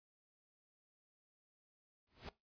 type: noise with exponential growth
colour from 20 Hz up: pink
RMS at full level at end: -45 dBFS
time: 2.07-2.29 s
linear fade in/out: 2 ms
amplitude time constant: 46 ms
effects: noise-tail reverb RT60 0.2 s tail -19 dB re dry + resampled to 11025 Hz